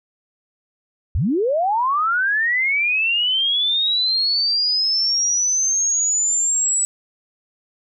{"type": "linear sweep", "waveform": "sine", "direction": "up", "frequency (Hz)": [55, 7902], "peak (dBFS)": -16, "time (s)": [1.15, 6.85], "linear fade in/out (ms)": 0, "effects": []}